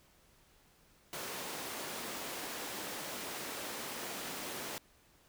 pink high-pass noise, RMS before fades -42 dBFS, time 1.13-4.78 s, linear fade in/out 0 ms, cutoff 270 Hz, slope 12 dB/octave, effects pink hiss -66 dBFS RMS until 5.28 s

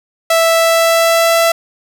sawtooth tone with pitch glide, 659.3 to 666.6 Hz, E5 to E5, 0 to +19 cents, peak -5 dBFS, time 0.3-1.52 s, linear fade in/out 5 ms, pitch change +19 cents, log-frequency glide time 0.56-1.38 s, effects 7-bit

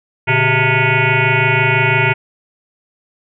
sine tone with frequency modulation, 1166 Hz, D6, 13 cents flat, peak -10 dBFS, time 0.27-2.14 s, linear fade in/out 20 ms, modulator 262 Hz, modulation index 5.5, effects none

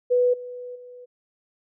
sine tone with level steps, 493.9 Hz, B4, in tune, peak -16 / -33 / -40 dBFS, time 0.1-1.06 s, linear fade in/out 20 ms, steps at 0.33 / 0.75 s, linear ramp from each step 10 ms, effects none

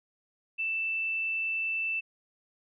sine tone, 2655 Hz, E7, 12 cents sharp, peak -28 dBFS, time 0.58-2.01 s, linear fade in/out 20 ms, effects none

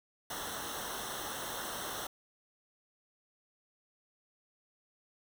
pink noise with comb filter, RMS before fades -40 dBFS, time 0.3-2.07 s, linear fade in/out 5 ms, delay 0.42 ms, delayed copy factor -0.85, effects none

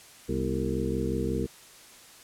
harmonic tone with a mistuned harmonic, 65.41 Hz, C2, in tune, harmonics 1 / 2 / 3 / 4 / 5 / 6 / 7, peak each -34 / -34 / -34 / -34 / -34 / -34 / -34 dBFS, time 0.28-1.47 s, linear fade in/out 20 ms, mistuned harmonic 4, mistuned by -130 cents, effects white hiss -51 dBFS RMS until 2.23 s + low-pass 11000 Hz 12 dB/octave

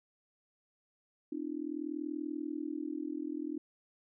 sine tone with amplitude modulation, 301.9 Hz, D4, 48 cents sharp, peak -31 dBFS, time 1.32-3.58 s, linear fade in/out 5 ms, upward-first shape sine, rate 40.5 Hz, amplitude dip 100%, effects none

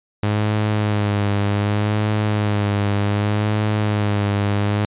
sawtooth tone with vibrato, 103.83 Hz, G#2, in tune, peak -13 dBFS, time 0.23-4.85 s, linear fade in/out 0 ms, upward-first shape sine, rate 0.66 Hz, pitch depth 41 cents each way, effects resampled to 8000 Hz

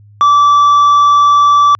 triangle tone, 1160 Hz, D6, 22 cents flat, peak -3 dBFS, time 0.21-1.75 s, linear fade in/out 0 ms, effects added 103 Hz sine -38 dBFS peak until 1.79 s + resampled to 16000 Hz

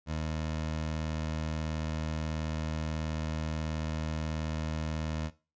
20% pulse tone, 78.5 Hz, D#2, 16 cents sharp, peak -27 dBFS, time 0.06-5.31 s, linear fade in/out 50 ms, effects noise-tail reverb RT60 0.3 s tail -17 dB re dry + resampled to 16000 Hz

